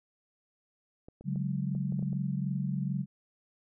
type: clicks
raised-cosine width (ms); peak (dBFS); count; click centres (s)
2; -34; 8; 1.085 / 1.21 / 1.359 / 1.751 / 1.923 / 1.993 / 2.026 / 2.13
type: chord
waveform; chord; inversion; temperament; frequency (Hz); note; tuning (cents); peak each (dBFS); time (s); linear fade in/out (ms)
sine; C# suspended fourth; none; equal with one note detuned; 141.01 / 185 / 207.7; C#3 / F#3 / G#3; +30 / 0 / 0; -32 / -33 / -38; 1.24-3.06; 50
effects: none

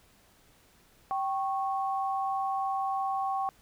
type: tone pair together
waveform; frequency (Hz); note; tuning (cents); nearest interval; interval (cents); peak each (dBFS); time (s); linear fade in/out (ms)
sine; 776.9 / 1100; G5 / C#6; -16 / -14; tritone; 602; -29 / -33; 1.11-3.49; 0
effects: pink hiss -62 dBFS RMS until 3.61 s

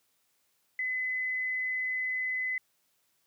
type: tone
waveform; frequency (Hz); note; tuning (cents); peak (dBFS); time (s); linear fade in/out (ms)
sine; 2021; B6; +39; -29; 0.79-2.58; 2
effects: white hiss -73 dBFS RMS until 3.26 s + high-pass 60 Hz 12 dB/octave

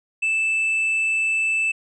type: tone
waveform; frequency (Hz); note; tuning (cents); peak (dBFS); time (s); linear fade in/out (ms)
triangle; 2637; E7; 0; -17; 0.22-1.72; 10
effects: resampled to 22050 Hz

